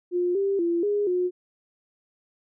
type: tone with pitch steps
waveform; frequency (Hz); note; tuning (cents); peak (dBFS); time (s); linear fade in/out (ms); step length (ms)
sine; 354.9 / 394.7 / 341.1 / 411.2 / 360.4; F4 / G4 / F4 / G#4 / F#4; +28 / +12 / -41 / -17 / -45; -21; 0.11-1.31; 50; 240
effects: none